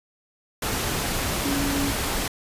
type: tone in noise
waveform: sine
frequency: 280 Hz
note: C#4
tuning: 18 cents sharp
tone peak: -25 dBFS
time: 1.45-1.91 s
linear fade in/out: 5 ms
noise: pink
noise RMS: -26 dBFS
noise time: 0.62-2.28 s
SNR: -2 dB
effects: resampled to 32000 Hz